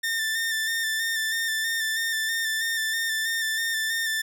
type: tone with vibrato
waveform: sawtooth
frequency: 1794 Hz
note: A6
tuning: 33 cents sharp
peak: -21 dBFS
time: 0.03-4.22 s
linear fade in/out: 10 ms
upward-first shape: square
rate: 3.1 Hz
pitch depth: 25 cents each way
effects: none